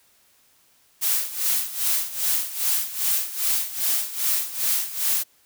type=noise with tremolo; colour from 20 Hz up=blue; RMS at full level=-21 dBFS; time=1.01-5.24 s; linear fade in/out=20 ms; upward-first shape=sine; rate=2.5 Hz; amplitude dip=80%; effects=white hiss -60 dBFS RMS until 5.45 s